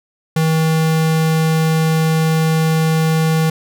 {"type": "tone", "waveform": "square", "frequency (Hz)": 159.8, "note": "D#3", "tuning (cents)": 47, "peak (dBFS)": -13, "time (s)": [0.36, 3.5], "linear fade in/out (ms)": 5, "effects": []}